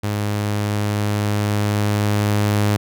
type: tone with level ramp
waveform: sawtooth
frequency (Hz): 103.83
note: G#2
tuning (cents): 0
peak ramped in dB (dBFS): -16 to -11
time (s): 0.03-2.77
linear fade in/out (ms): 10
effects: none